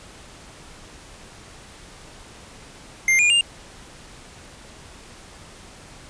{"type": "tone with pitch steps", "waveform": "square", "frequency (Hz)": [2100, 2426, 2803], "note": ["C7", "D#7", "F7"], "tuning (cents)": [6, -44, 6], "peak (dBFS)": -15, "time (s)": [3.08, 3.41], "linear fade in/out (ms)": 2, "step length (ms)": 110, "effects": ["pink hiss -44 dBFS RMS until 6.09 s", "resampled to 22050 Hz"]}